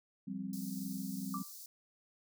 sine chord, F suspended second, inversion none, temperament just, 174.61 / 196.44 / 261.9 Hz, F3 / G3 / C4, 0 / +4 / +2 cents, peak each -45 / -40 / -43 dBFS, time 0.27-1.43 s, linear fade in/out 10 ms
white high-pass noise, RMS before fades -50 dBFS, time 0.53-1.66 s, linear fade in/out 2 ms, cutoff 4300 Hz, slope 48 dB/octave
sine tone with exponential decay, 1174.7 Hz, D6, in tune, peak -35 dBFS, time 1.34-1.52 s, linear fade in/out 2 ms, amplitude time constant 39 ms
effects none

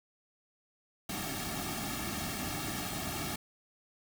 pink noise with comb filter, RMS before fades -37 dBFS, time 1.09-3.36 s, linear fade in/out 5 ms, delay 2 ms, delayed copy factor -1, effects none

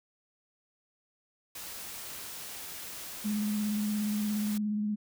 white noise, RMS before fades -42 dBFS, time 1.55-4.58 s, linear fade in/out 5 ms
sine tone with vibrato, 210 Hz, G#3, 19 cents sharp, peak -28 dBFS, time 3.24-4.96 s, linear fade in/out 20 ms, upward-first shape triangle, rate 17 Hz, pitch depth 30 cents each way
effects none

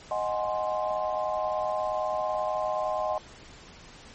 sine chord, Ab dominant seventh, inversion second, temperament equal, 622.3 / 740 / 830.6 / 1046.5 Hz, Eb5 / Gb5 / Ab5 / C6, 0 / 0 / 0 / 0 cents, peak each -29 / -32 / -34 / -33 dBFS, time 0.11-3.18 s, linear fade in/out 2 ms, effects pink hiss -49 dBFS RMS until 4.14 s + MP3 32 kbps

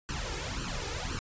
pink noise with flanger, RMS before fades -35 dBFS, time 0.09-1.19 s, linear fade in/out 0 ms, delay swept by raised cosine 0.68 to 2.38 ms, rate 1.9 Hz, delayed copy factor +0.85, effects resampled to 16000 Hz

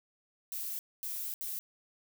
violet noise bursts at uneven times, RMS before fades -38 dBFS, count 3, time 0.52-0.79 / 1.03-1.34 / 1.41-1.59 s, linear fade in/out 0 ms, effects none

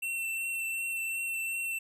square tone with vibrato, 2700 Hz, E7, 41 cents sharp, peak -32 dBFS, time 0.02-1.79 s, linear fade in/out 10 ms, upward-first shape triangle, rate 2.7 Hz, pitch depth 16 cents each way, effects none

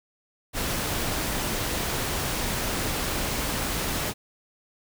pink noise, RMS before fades -28 dBFS, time 0.53-4.14 s, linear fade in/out 50 ms, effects none

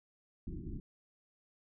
pink low-pass noise, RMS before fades -42 dBFS, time 0.47-0.8 s, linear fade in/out 2 ms, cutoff 370 Hz, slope 96 dB/octave, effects none

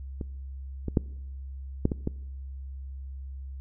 clicks, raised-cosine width 3 ms, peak -21 / -18 / -8 / -9 / -15 / -14 dBFS, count 6, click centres 0.212 / 0.883 / 0.972 / 1.854 / 1.918 / 2.074 s, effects noise-tail reverb RT60 0.9 s tail -23 dB re dry + added 67 Hz sine -36 dBFS peak until 3.6 s

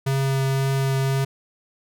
square tone with vibrato, 135.2 Hz, C#3, 43 cents flat, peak -20 dBFS, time 0.06-1.25 s, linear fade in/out 10 ms, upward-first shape triangle, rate 1.9 Hz, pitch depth 9 cents each way, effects none

